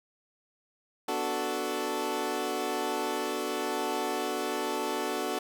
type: chord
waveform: 20% pulse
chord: B minor seventh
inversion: none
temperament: equal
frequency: 246.9 / 293.7 / 370 / 440 Hz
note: B3 / D4 / F#4 / A4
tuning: 0 / 0 / 0 / 0 cents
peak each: -34 / -31 / -29 / -29 dBFS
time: 1.08-5.39 s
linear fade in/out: 5 ms
effects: none